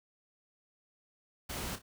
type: noise with echo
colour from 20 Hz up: pink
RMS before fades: -39 dBFS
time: 1.49-1.76 s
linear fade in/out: 10 ms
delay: 30 ms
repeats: 2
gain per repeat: -10 dB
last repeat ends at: 1.82 s
effects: none